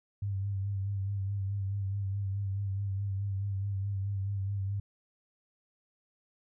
sine tone with vibrato, 98.7 Hz, G2, 12 cents sharp, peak -30 dBFS, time 0.22-4.8 s, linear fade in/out 5 ms, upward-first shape sine, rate 4.7 Hz, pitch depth 41 cents each way, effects none

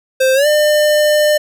square tone with pitch glide, 523.3 to 601.1 Hz, C5 to D5, 0 to +40 cents, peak -10 dBFS, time 0.2-1.38 s, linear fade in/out 10 ms, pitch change +240 cents, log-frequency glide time 0.34-0.47 s, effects none

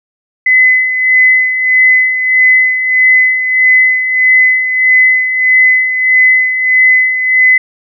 sine tone with tremolo, 2024 Hz, B6, 42 cents sharp, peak -3 dBFS, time 0.46-7.58 s, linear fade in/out 5 ms, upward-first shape sine, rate 1.6 Hz, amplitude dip 60%, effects none

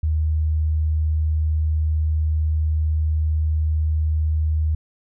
sine tone, 77.78 Hz, D#2, in tune, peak -17 dBFS, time 0.03-4.75 s, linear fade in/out 5 ms, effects none

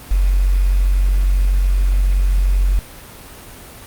sine tone with quantisation, 46.25 Hz, F#1, in tune, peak -11 dBFS, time 0.11-2.79 s, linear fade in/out 0 ms, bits 6, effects pink hiss -37 dBFS RMS until 3.86 s + Opus 32 kbps

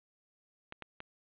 clicks, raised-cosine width 0.3 ms, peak -26 dBFS, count 3, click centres 0.724 / 0.823 / 1.004 s, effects resampled to 8000 Hz + 9-bit

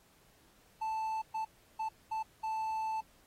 triangle tone bursts at uneven times, 880 Hz, A5, in tune, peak -31 dBFS, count 5, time 0.81-1.22 / 1.34-1.45 / 1.79-1.89 / 2.11-2.23 / 2.43-3.01 s, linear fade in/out 10 ms, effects pink hiss -66 dBFS RMS until 3.26 s + AAC 48 kbps

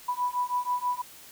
sine beating tone pair, 984 / 990.2 Hz, B5 / B5, -7 / +4 cents, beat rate 6.2 Hz, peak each -29 dBFS, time 0.08-1.02 s, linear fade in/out 10 ms, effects white hiss -49 dBFS RMS until 1.31 s

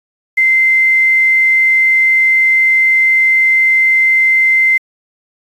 sine tone with quantisation, 2078 Hz, C7, 12 cents flat, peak -7 dBFS, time 0.37-4.78 s, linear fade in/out 10 ms, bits 6, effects resampled to 32000 Hz

